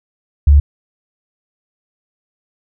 sine tone, 71.9 Hz, D2, 36 cents flat, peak -4 dBFS, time 0.47-0.6 s, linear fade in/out 5 ms, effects none

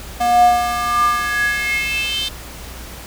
square tone with high-pass filter sweep, 238.8 Hz, A#3, 42 cents sharp, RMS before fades -17 dBFS, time 0.2-2.29 s, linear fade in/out 10 ms, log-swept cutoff 590 to 3400 Hz, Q 8, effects added 60 Hz sine -35 dBFS peak until 3.06 s + pink hiss -35 dBFS RMS until 3.06 s

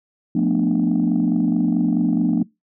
sine chord, B half-diminished seventh, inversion second, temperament just, 177.8 / 222.2 / 246.9 / 296.3 Hz, F3 / A3 / B3 / D4, +31 / +17 / 0 / +15 cents, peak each -20 dBFS, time 0.35-2.43 s, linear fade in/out 5 ms, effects noise-tail reverb RT60 0.2 s tail -24 dB re dry + tanh soft clip ceiling -10 dBFS

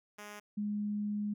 5% pulse / sine tone pair in turn, 207.7 / 207.7 Hz, G#3 / G#3, 0 / 0 cents, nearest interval unison, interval 0 cents, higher neither, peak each -34 / -32 dBFS, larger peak second, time 0.18-0.4 / 0.57-1.34 s, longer second, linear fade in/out 10 ms, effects none

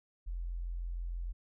sine tone, 43.21 Hz, F1, 18 cents flat, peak -35 dBFS, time 0.26-1.33 s, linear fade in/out 20 ms, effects none

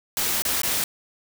white noise with dropouts, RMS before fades -24 dBFS, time 0.17-0.84 s, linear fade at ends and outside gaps 1 ms, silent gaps 0.421-0.451 / 0.618-0.633 s, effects none

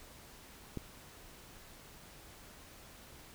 click, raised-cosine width 3 ms, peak -25 dBFS, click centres 0.773 s, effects pink hiss -55 dBFS RMS until 3.34 s

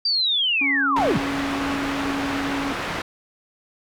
sine linear sweep, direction down, 4741 to 106 Hz, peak -18 dBFS, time 0.05-1.18 s, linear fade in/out 5 ms
harmonic tone, 278 Hz, C#4, 5 cents sharp, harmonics 1 / 3 / 4, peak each -25 / -41 / -40 dBFS, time 0.61-2.73 s, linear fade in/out 5 ms
white low-pass noise, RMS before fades -28 dBFS, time 0.96-3.02 s, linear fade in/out 5 ms, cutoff 1900 Hz, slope 12 dB/octave
effects none

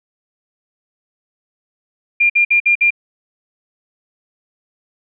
sine tone bursts, 2400 Hz, D7, 37 cents sharp, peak -9 dBFS, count 5, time 2.2-2.906 s, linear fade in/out 10 ms, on 98 ms, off 54 ms, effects none

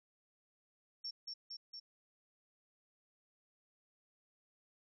sine tone with echo, 5460 Hz, F8, 40 cents flat, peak -40 dBFS, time 1.04-1.11 s, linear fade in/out 10 ms, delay 230 ms, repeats 3, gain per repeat -2 dB, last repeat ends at 1.8 s, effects none

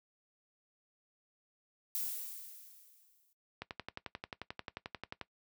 violet noise with exponential decay, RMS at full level -35 dBFS, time 1.95-3.33 s, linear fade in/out 0 ms, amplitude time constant 300 ms
click train, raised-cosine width 0.3 ms, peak -24 dBFS, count 19, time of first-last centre 3.62-5.213 s, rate 11.3 Hz
effects noise-tail reverb RT60 0.1 s tail -18 dB re dry + high-pass 60 Hz 12 dB/octave

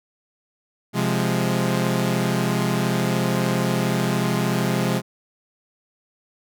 sawtooth chord, F minor, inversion second, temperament equal, 130.81 / 174.61 / 207.7 Hz, C3 / F3 / Ab3, 0 / 0 / 0 cents, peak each -20 dBFS, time 0.93-5.02 s, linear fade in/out 50 ms, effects none

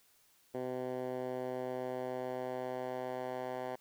10% pulse tone with band-pass filter sweep, 127.3 Hz, C3, 47 cents flat, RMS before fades -39 dBFS, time 0.54-3.76 s, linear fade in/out 10 ms, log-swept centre 430 to 770 Hz, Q 1.1, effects white hiss -68 dBFS RMS until 3.8 s

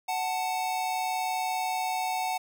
square tone pair together, 742.5 / 883 Hz, F#5 / A5, +6 / +6 cents, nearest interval minor third, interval 300 cents, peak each -30 / -33 dBFS, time 0.08-2.38 s, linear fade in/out 10 ms, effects none

